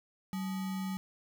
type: tone with sample-and-hold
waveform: sine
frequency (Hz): 190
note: F#3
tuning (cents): +46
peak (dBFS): -33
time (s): 0.33-0.97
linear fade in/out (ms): 0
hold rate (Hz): 1050
effects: none